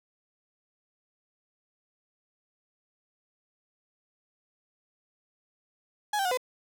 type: tone with pitch steps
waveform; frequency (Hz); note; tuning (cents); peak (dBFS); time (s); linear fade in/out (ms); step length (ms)
35% pulse; 837 / 782 / 725 / 506; G#5 / G5 / F#5 / B4; +13 / -4 / -35 / +42; -24; 6.13-6.374; 5; 61
effects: none